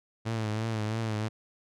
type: tone with vibrato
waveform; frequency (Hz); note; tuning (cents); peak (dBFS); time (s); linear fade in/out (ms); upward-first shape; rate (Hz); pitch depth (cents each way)
sawtooth; 110; A2; 0; -25; 0.25-1.29; 20; triangle; 3; 71
effects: low-pass 7000 Hz 12 dB/octave